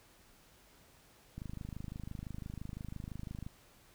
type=click train; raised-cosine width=5 ms; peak=-30 dBFS; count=55; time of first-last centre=1.38-3.465 s; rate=25.9 Hz; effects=pink hiss -63 dBFS RMS until 3.94 s